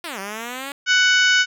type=linear two-way sweep; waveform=5% pulse; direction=down then up; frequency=360.5 to 189.1 to 284.1 Hz; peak=-17 dBFS; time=0.04-0.72 s; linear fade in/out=2 ms; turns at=0.19 s
type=harmonic tone; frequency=744 Hz; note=F#5; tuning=9 cents sharp; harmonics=2 / 3 / 4 / 5 / 6 / 7 / 8 / 9; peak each=-15 / -23 / -20 / -28 / -30 / -27 / -30 / -30 dBFS; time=0.86-1.46 s; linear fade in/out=50 ms
effects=none